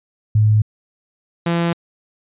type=tone pair in turn; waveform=sine / sawtooth; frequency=107.2 / 169.81 Hz; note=A2 / F3; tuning=-45 / -48 cents; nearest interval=minor sixth; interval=797 cents; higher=second; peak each=-10 / -12 dBFS; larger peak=first; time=0.35-0.62 / 1.46-1.73 s; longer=neither; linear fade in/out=5 ms; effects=resampled to 8000 Hz

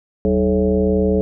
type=tone with frequency modulation; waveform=sine; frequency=311.1 Hz; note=D#4; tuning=in tune; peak=-13 dBFS; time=0.25-1.21 s; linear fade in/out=0 ms; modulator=118 Hz; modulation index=1.9; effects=none

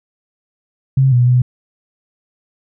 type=tone with pitch steps; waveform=sine; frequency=133.6 / 122.7 / 124.9 Hz; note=C3 / B2 / B2; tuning=+36 / -11 / +20 cents; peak=-8 dBFS; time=0.97-1.42 s; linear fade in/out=5 ms; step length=150 ms; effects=none

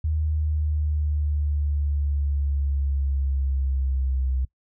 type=linear sweep; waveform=sine; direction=down; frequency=77.78 to 64.6 Hz; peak=-21 dBFS; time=0.04-4.45 s; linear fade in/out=5 ms; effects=noise-tail reverb RT60 0.1 s tail -22 dB re dry

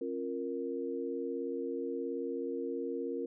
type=chord; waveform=sine; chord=Bb minor; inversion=first; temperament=equal with one note detuned; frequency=270.4 / 349.2 / 466.2 Hz; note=Db4 / F4 / Bb4; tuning=-43 / 0 / 0 cents; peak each=-39 / -39 / -37 dBFS; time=0.01-3.26 s; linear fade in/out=5 ms; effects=none

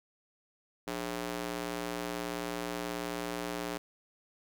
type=tone with high-pass filter; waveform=square; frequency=59.3 Hz; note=A#1; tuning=30 cents sharp; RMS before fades=-37 dBFS; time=0.87-3.78 s; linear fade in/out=10 ms; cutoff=310 Hz; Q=0.84; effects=none

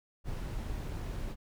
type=noise; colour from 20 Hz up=brown; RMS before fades=-37 dBFS; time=0.24-1.36 s; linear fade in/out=50 ms; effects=none

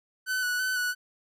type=tone with vibrato; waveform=45% pulse; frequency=1494 Hz; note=F#6; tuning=16 cents sharp; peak=-26 dBFS; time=0.26-0.95 s; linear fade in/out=50 ms; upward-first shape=square; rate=3 Hz; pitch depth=22 cents each way; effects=none

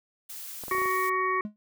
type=noise; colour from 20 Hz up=blue; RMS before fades=-40 dBFS; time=0.29-1.1 s; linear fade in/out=10 ms
type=clicks; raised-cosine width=1 ms; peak=-27 dBFS; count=7; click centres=0.637 / 0.682 / 0.719 / 0.75 / 0.783 / 0.818 / 0.857 s
type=harmonic tone; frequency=373.5 Hz; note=F#4; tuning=16 cents sharp; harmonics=1 / 3 / 5 / 6; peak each=-31 / -26 / -32 / -35 dBFS; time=0.71-1.41 s; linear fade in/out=2 ms
type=tone with exponential decay; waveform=triangle; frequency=210 Hz; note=G#3; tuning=19 cents sharp; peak=-26 dBFS; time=1.45-1.56 s; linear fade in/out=0 ms; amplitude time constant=23 ms
effects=none

